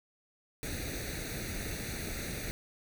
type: noise with comb filter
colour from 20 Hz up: pink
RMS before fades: -38 dBFS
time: 0.63-2.51 s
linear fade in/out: 0 ms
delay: 0.48 ms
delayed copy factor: +0.8
effects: none